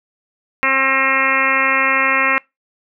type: harmonic tone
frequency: 267.5 Hz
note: C4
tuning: 38 cents sharp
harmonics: 1 / 2 / 3 / 4 / 5 / 6 / 7 / 8 / 9 / 10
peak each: -28 / -25 / -31 / -20 / -22 / -26 / -19 / -19 / -22 / -23 dBFS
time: 0.63-2.38 s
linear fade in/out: 0 ms
effects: noise-tail reverb RT60 0.2 s tail -25 dB re dry